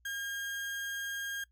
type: tone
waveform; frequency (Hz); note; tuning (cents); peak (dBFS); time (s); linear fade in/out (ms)
35% pulse; 1618; G#6; -46; -34; 0.05-1.44; 5
effects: noise-tail reverb RT60 0.1 s tail -20 dB re dry + added 60 Hz sine -65 dBFS peak until 1.51 s